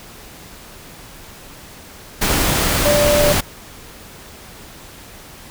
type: tone in noise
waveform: sine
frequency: 587.3 Hz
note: D5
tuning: in tune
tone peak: -13 dBFS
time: 2.85-3.33 s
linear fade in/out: 10 ms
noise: pink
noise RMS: -17 dBFS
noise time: 2.21-3.41 s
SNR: +1 dB
effects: pink hiss -39 dBFS RMS until 5.5 s